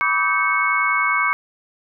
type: tone cluster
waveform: sine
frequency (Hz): 988 / 1150 / 1260 / 1559 / 2204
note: B5 / D6 / D#6 / G6 / C#7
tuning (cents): 0 / -37 / +21 / -10 / -11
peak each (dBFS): -27 / -21 / -26 / -23 / -20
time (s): 0.01-1.33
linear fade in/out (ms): 0
effects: none